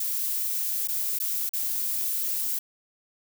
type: noise with dropouts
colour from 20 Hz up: violet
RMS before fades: -28 dBFS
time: 0-2.59 s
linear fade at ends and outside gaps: 5 ms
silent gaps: 0.875-0.884 / 1.188-1.2 / 1.493-1.534 s
effects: none